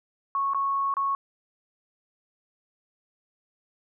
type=tone with dropouts; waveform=sine; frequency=1103 Hz; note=C#6; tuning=9 cents flat; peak=-23 dBFS; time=0.35-1.15 s; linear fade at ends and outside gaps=1 ms; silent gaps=0.535-0.546 / 0.94-0.968 s; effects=none